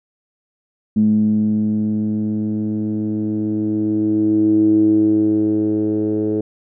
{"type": "tone with low-pass filter sweep", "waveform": "10% pulse", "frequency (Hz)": 106.9, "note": "A2", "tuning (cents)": -49, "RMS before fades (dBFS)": -17, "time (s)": [0.96, 6.41], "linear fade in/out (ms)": 5, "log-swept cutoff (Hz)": [220, 380], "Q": 9.5, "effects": []}